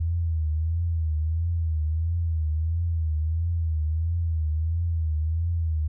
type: tone with vibrato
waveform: sine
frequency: 81 Hz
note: E2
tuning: 30 cents flat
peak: -22 dBFS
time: 0-5.88 s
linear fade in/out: 10 ms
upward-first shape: triangle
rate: 1.5 Hz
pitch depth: 100 cents each way
effects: none